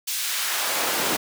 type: noise with high-pass filter sweep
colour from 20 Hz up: pink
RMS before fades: -25 dBFS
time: 0.07-1.17 s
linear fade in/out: 10 ms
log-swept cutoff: 3900 to 200 Hz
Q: 0.7
effects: none